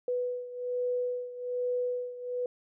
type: beating tone pair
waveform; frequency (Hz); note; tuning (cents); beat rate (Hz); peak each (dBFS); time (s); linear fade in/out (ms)
sine; 493.9 / 495.1; B4 / B4; 0 / +4; 1.2; -31 / -35; 0.08-2.46; 2
effects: none